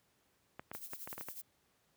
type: clicks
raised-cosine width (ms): 0.5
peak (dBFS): -29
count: 9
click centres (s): 0.595 / 0.715 / 0.75 / 0.934 / 1.075 / 1.129 / 1.18 / 1.21 / 1.286
type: noise with tremolo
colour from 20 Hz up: violet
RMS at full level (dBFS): -45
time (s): 0.73-1.42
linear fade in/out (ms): 10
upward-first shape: sine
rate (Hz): 11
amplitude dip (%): 70
effects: pink hiss -74 dBFS RMS until 1.96 s + high-pass 80 Hz 12 dB/octave